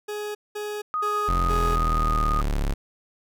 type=tone bursts; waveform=40% pulse; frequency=418.2 Hz; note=G#4; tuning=12 cents sharp; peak=-28 dBFS; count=4; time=0.08-1.76 s; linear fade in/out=10 ms; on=270 ms; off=200 ms
type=tone with pitch glide; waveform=sine; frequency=1245 to 1236.4 Hz; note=D#6 to D#6; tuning=+1 to -11 cents; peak=-23 dBFS; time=0.94-2.41 s; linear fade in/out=0 ms; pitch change=-12 cents; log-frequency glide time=1.93-2.26 s
type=exponential sweep; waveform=40% pulse; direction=down; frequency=44.58 to 34.65 Hz; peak=-21 dBFS; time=1.28-2.74 s; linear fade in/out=10 ms
effects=none